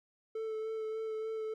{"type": "tone with vibrato", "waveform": "triangle", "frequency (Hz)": 440, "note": "A4", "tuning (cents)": 0, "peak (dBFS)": -33, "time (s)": [0.35, 1.54], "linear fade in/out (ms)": 5, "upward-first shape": "sine", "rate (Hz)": 3.4, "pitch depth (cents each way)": 16, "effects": []}